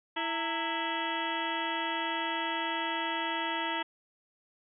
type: harmonic tone with a mistuned harmonic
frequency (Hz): 330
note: E4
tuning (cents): +2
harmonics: 1 / 2 / 3 / 4 / 5 / 6 / 7 / 8 / 9 / 10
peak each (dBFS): -39 / -42 / -34 / -41 / -41 / -38 / -49 / -42 / -42 / -40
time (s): 0.16-3.83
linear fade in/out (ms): 10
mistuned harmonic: 3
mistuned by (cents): -130
effects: none